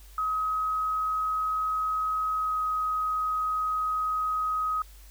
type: tone with pitch glide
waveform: sine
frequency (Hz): 1269 to 1261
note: D#6 to D#6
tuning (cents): +34 to +23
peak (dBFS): -25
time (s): 0.18-4.82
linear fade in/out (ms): 2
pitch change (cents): -11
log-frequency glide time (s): 2.37-2.59
effects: added 50 Hz sine -47 dBFS peak until 5.1 s + white hiss -56 dBFS RMS until 5.1 s